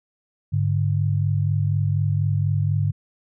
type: tone pair together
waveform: sine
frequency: 101.69 / 145.8 Hz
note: G#2 / D3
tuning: -36 / -12 cents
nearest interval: tritone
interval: 624 cents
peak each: -20 / -22 dBFS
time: 0.52-2.92 s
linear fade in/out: 20 ms
effects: none